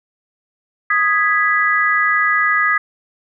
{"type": "chord", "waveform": "sine", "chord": "G# minor", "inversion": "second", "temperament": "equal", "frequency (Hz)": [1244.5, 1661.2, 1975.5], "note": ["D#6", "G#6", "B6"], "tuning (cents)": [0, 0, 0], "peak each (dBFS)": -17, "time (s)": [0.9, 2.78], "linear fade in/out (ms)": 5, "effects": []}